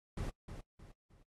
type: noise with echo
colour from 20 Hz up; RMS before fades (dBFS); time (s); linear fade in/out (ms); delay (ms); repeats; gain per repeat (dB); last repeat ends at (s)
brown; -39; 0.17-0.3; 5; 310; 3; -8; 1.23
effects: noise-tail reverb RT60 0.1 s tail -22 dB re dry + AAC 32 kbps